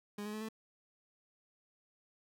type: tone with pitch steps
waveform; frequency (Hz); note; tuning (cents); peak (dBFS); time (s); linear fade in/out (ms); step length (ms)
30% pulse; 206 / 210.7 / 215.5 / 220.4; G#3 / G#3 / A3 / A3; -14 / +25 / -36 / +3; -37; 0.18-0.488; 5; 77
effects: none